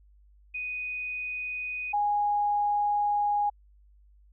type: tone pair in turn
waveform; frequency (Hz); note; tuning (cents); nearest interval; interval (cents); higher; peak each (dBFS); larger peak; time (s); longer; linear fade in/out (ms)
sine; 2489 / 824.9; D#7 / G#5; 0 / -12; octave + perfect fifth; 1912; first; -31 / -23; second; 0.54-1.93 / 1.93-3.5; second; 10
effects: added 50 Hz sine -55 dBFS peak until 4.32 s